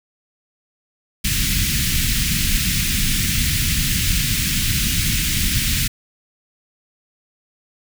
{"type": "band-stop noise", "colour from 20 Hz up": "pink", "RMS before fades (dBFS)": -19, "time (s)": [1.24, 5.88], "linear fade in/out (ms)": 10, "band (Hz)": [220, 2000], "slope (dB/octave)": 24, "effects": []}